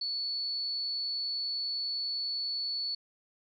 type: tone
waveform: sine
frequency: 4435 Hz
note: C#8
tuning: in tune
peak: -31 dBFS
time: 0.01-2.95 s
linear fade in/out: 5 ms
effects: none